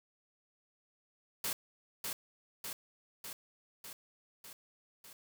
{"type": "noise with echo", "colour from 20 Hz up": "white", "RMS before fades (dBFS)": -36, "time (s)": [1.44, 1.53], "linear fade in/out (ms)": 2, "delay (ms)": 600, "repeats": 6, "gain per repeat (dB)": -3, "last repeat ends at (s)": 5.13, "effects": []}